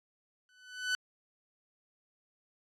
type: tone with exponential growth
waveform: sawtooth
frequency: 1499 Hz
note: F#6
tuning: 22 cents sharp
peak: -23 dBFS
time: 0.49-0.95 s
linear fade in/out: 1 ms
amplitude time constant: 100 ms
effects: low-pass 7000 Hz 12 dB/octave + AAC 64 kbps

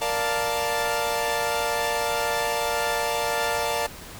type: chord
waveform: sawtooth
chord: Bb major seventh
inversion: none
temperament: equal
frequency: 466.2 / 587.3 / 698.5 / 880 Hz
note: Bb4 / D5 / F5 / A5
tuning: 0 / 0 / 0 / 0 cents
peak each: -26 / -25 / -26 / -24 dBFS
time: 0.01-3.87 s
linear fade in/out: 10 ms
effects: pink hiss -41 dBFS RMS until 4.19 s

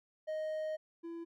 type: tone pair in turn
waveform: triangle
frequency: 623 / 335.4 Hz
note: D#5 / E4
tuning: +2 / +30 cents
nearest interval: major seventh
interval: 1072 cents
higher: first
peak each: -33 / -39 dBFS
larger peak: first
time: 0.27-0.77 / 1.03-1.25 s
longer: first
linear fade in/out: 20 ms
effects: none

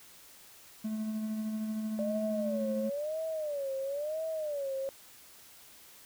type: tone with tremolo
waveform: triangle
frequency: 216.9 Hz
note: A3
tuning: 25 cents flat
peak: -29 dBFS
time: 0.84-2.9 s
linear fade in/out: 10 ms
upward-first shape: sine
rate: 13 Hz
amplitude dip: 30%
type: tone with vibrato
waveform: sine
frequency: 587.3 Hz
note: D5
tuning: in tune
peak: -32 dBFS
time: 1.99-4.89 s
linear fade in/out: 0 ms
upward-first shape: sine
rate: 0.99 Hz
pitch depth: 160 cents each way
effects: white hiss -55 dBFS RMS until 6.05 s

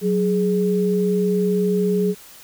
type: tone pair together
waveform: sine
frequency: 185 / 417.7 Hz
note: F#3 / G#4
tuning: 0 / +10 cents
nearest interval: octave + major second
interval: 1410 cents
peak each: -19 dBFS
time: 0.01-2.15 s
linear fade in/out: 50 ms
effects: white hiss -44 dBFS RMS until 2.43 s

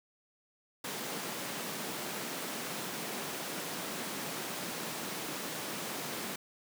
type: high-pass noise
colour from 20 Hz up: pink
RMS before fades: -39 dBFS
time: 0.84-6.36 s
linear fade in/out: 5 ms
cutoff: 170 Hz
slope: 24 dB/octave
effects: none

